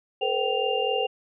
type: tone cluster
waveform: sine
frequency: 431.2 / 475.2 / 519 / 772 / 2797 Hz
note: A4 / A#4 / C5 / G5 / F7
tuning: -35 / +33 / -14 / -27 / +2 cents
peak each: -29 dBFS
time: 0.21-1.07 s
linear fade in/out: 10 ms
effects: none